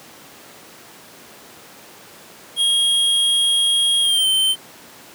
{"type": "tone with pitch glide", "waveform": "square", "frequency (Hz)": [3266, 3101], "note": ["G#7", "G7"], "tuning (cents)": [-30, -19], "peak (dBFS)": -15, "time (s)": [2.56, 4.56], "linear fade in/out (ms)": 50, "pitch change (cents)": -89, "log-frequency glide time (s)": [4.02, 4.26], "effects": ["pink hiss -42 dBFS RMS until 5.14 s", "high-pass 200 Hz 12 dB/octave"]}